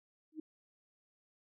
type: tone with exponential growth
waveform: sine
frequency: 312.1 Hz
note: D#4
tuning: 5 cents sharp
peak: -36 dBFS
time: 0.32-0.4 s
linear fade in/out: 5 ms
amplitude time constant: 17 ms
effects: none